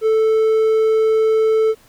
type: tone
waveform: triangle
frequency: 440 Hz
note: A4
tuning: in tune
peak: -10 dBFS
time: 0.01-1.75 s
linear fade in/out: 50 ms
effects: pink hiss -51 dBFS RMS until 1.88 s